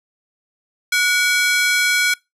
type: ring-modulated tone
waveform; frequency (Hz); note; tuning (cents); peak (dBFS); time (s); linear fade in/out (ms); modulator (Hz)
sawtooth; 1864.7; A#6; 0; -8; 0.92-2.14; 5; 405
effects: noise-tail reverb RT60 0.2 s tail -23 dB re dry + low-pass 12000 Hz 12 dB/octave